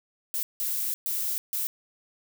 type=noise bursts at uneven times; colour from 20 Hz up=violet; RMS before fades=-29 dBFS; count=4; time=0.34-0.43 / 0.6-0.94 / 1.06-1.38 / 1.53-1.67 s; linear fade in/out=0 ms; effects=none